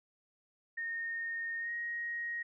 sine tone with pitch glide, 1841 to 1879.7 Hz, A#6 to A#6, -22 to +14 cents, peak -35 dBFS, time 0.77-2.43 s, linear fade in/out 10 ms, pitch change +36 cents, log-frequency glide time 1.59-1.72 s, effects none

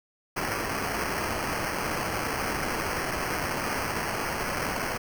violet noise with sample-and-hold, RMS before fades -30 dBFS, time 0.36-4.98 s, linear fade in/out 10 ms, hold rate 3675 Hz, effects none

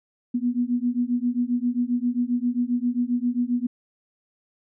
sine beating tone pair, 240 / 247.5 Hz, B3 / B3, -49 / +4 cents, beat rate 7.5 Hz, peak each -24 dBFS, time 0.34-3.67 s, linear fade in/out 10 ms, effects none

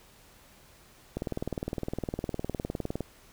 click train, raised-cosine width 2 ms, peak -18 dBFS, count 37, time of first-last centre 1.17-3.007 s, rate 19.6 Hz, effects pink hiss -57 dBFS RMS until 3.32 s

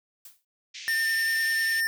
blue noise with exponential decay, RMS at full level -42 dBFS, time 0.25-0.45 s, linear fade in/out 5 ms, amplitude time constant 42 ms
pink band-pass noise, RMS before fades -41 dBFS, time 0.74-1.81 s, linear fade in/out 10 ms, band 2000 to 6500 Hz, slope 48 dB/octave
square tone with vibrato, 1804 Hz, A6, 43 cents sharp, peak -24 dBFS, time 0.88-1.87 s, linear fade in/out 0 ms, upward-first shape sine, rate 10 Hz, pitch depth 11 cents each way
effects none

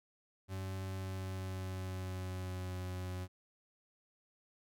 40% pulse tone with pitch glide, 95.2 to 91.64 Hz, F#2 to F#2, +50 to -16 cents, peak -38 dBFS, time 0.48-3.28 s, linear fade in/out 50 ms, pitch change -66 cents, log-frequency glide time 0.92-2.78 s, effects none

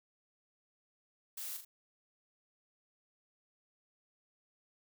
blue noise with echo, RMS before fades -43 dBFS, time 1.37-1.57 s, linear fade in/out 5 ms, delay 40 ms, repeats 2, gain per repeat -6 dB, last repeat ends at 1.65 s, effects none

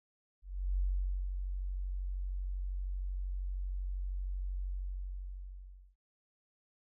sine tone with ADSR envelope, 46.41 Hz, F#1, 6 cents sharp, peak -28 dBFS, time 0.42-5.96 s, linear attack 360 ms, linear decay 510 ms, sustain -6 dB, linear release 1300 ms, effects none

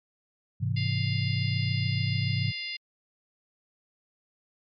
sine chord, Ab augmented, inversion none, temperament equal, 103.83 / 130.81 / 164.81 Hz, Ab2 / C3 / E3, 0 / 0 / 0 cents, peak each -28 / -29 / -33 dBFS, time 0.6-2.52 s, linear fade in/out 20 ms
harmonic tone, 698.5 Hz, F5, in tune, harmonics 3 / 4 / 5 / 6 / 7, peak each -37 / -38 / -42 / -42 / -38 dBFS, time 0.76-2.77 s, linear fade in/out 10 ms
effects MP3 64 kbps

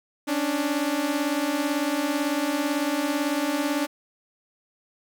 sawtooth beating tone pair, 277.2 / 295.2 Hz, C#4 / D4, 0 / +9 cents, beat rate 18 Hz, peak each -24 / -21 dBFS, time 0.27-3.87 s, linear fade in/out 20 ms, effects 9-bit

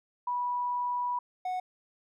sine / triangle tone pair in turn, 979 / 736.2 Hz, B5 / F#5, -15 / -9 cents, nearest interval perfect fourth, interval 494 cents, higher first, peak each -28 dBFS, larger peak neither, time 0.27-1.19 / 1.45-1.6 s, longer first, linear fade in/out 5 ms, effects none

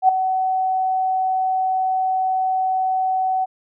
sine tone with ADSR envelope, 753 Hz, F#5, 30 cents sharp, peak -7 dBFS, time 0.02-3.46 s, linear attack 68 ms, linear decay 4 ms, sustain -10 dB, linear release 25 ms, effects none

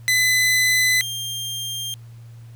sawtooth tone pair in turn, 2012 / 3194 Hz, B6 / G7, +32 / +32 cents, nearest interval minor sixth, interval 800 cents, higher second, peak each -12 / -23 dBFS, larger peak first, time 0.08-1.01 / 1.01-1.94 s, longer neither, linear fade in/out 0 ms, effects added 116 Hz sine -38 dBFS peak until 2.55 s + pink hiss -57 dBFS RMS until 2.55 s

